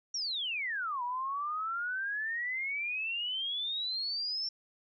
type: exponential two-way sweep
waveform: sine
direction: down then up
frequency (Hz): 5810 to 957 to 5440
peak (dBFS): -32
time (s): 0.14-4.49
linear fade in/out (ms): 5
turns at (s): 1.03
effects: none